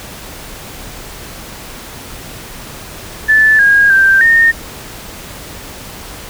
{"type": "tone with pitch steps", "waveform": "sine", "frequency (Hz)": [1748, 1632, 1572, 1833], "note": ["A6", "G#6", "G6", "A#6"], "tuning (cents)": [-12, -31, 4, -30], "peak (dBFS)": -5, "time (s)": [3.28, 4.52], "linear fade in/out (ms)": 20, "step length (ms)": 310, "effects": ["pink hiss -30 dBFS RMS until 6.29 s"]}